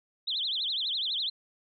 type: tone with vibrato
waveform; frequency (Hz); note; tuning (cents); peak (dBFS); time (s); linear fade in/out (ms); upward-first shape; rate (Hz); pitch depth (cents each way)
sine; 3568; A7; +23; -28; 0.27-1.3; 10; triangle; 12; 300
effects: none